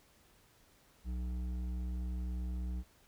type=tone with hard clipping; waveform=sine; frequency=61.4 Hz; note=B1; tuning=9 cents flat; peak=-37 dBFS; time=1.04-2.84 s; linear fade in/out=50 ms; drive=9 dB; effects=pink hiss -66 dBFS RMS until 3.07 s